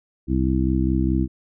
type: harmonic tone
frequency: 64.8 Hz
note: C2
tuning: 16 cents flat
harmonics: 1 / 2 / 3 / 4 / 5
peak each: -22 / -25 / -25 / -25 / -24 dBFS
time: 0.27-1.28 s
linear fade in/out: 50 ms
effects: none